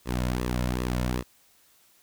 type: tone with flanger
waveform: sawtooth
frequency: 61.74 Hz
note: B1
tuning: in tune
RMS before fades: -28 dBFS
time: 0.05-1.24 s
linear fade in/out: 50 ms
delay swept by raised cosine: 1.3 to 2.6 ms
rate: 2.6 Hz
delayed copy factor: -0.65
effects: white hiss -61 dBFS RMS until 2.02 s